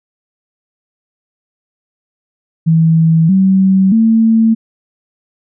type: tone with pitch steps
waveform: sine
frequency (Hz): 162.4 / 190.91 / 224.4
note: E3 / G3 / A3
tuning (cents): -26 / -46 / +34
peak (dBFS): -6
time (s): 2.66-4.55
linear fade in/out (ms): 20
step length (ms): 630
effects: none